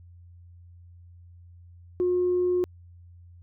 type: tone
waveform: sine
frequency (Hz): 359.6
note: F#4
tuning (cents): -49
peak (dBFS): -20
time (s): 2-2.64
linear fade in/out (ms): 0
effects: tanh soft clip ceiling -17 dBFS + added 87 Hz sine -47 dBFS peak until 3.42 s